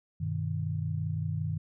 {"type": "chord", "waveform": "sine", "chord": "G augmented", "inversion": "none", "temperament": "equal", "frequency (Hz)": [98, 123.47, 155.56], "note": ["G2", "B2", "D#3"], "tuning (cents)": [0, 0, 0], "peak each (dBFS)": [-33, -37, -32], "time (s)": [0.2, 1.58], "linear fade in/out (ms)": 10, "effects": []}